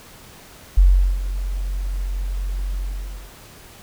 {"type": "tone with ADSR envelope", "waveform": "sine", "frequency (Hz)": 45.93, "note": "F#1", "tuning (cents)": -12, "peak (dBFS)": -7, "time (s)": [0.77, 3.35], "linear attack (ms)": 10, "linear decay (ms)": 400, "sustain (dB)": -14, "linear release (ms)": 580, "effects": ["pink hiss -44 dBFS RMS until 3.82 s"]}